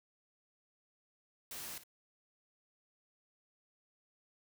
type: noise with echo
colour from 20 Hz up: white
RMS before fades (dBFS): -45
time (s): 1.51-1.78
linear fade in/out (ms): 2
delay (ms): 56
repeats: 1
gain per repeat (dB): -13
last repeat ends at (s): 1.836
effects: none